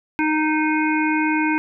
harmonic tone, 309.3 Hz, D#4, 10 cents flat, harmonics 1 / 3 / 5 / 7 / 8, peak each -19 / -24 / -26 / -27 / -28 dBFS, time 0.19-1.58 s, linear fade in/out 0 ms, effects none

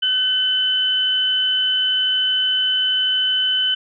sine tone pair together, 1521 / 3027 Hz, F#6 / F#7, +47 / +39 cents, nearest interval octave, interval 1192 cents, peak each -26 / -16 dBFS, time 0.02-3.75 s, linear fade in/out 10 ms, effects none

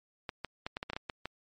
clicks, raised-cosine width 0.3 ms, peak -20 dBFS, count 10, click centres 0.292 / 0.447 / 0.665 / 0.769 / 0.829 / 0.9 / 0.933 / 0.965 / 1.098 / 1.256 s, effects MP3 48 kbps

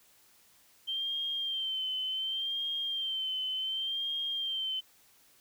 sine tone with vibrato, 3136 Hz, G7, in tune, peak -31 dBFS, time 0.87-4.81 s, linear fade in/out 20 ms, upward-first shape sine, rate 0.68 Hz, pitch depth 51 cents each way, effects white hiss -63 dBFS RMS until 5.4 s

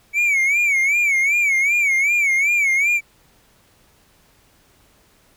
triangle tone with vibrato, 2262 Hz, C#7, 34 cents sharp, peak -13 dBFS, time 0.13-3.01 s, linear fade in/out 50 ms, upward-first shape sine, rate 2.6 Hz, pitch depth 120 cents each way, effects pink hiss -56 dBFS RMS until 5.36 s

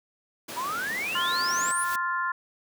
pink high-pass noise, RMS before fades -38 dBFS, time 0.48-1.72 s, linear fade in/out 10 ms, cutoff 240 Hz, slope 12 dB/octave
sine exponential sweep, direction up, 940 to 10390 Hz, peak -28 dBFS, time 0.56-1.85 s, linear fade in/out 20 ms
harmonic tone, 349.2 Hz, F4, in tune, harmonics 3 / 4 / 5, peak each -28 / -30 / -32 dBFS, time 1.15-2.32 s, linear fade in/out 5 ms
white noise with exponential growth, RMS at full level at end -35 dBFS, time 1.31-1.96 s, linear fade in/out 5 ms, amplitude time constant 140 ms
effects none

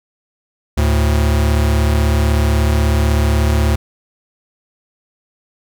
square tone pair together, 73.76 / 110 Hz, D2 / A2, +8 / 0 cents, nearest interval perfect fifth, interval 692 cents, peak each -13 / -19 dBFS, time 0.77-3.76 s, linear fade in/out 10 ms, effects none

